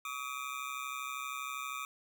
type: ring-modulated tone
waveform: 25% pulse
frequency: 1202 Hz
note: D6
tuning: 40 cents sharp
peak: -31 dBFS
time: 0.05-1.85 s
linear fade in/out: 2 ms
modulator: 66.3 Hz
effects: none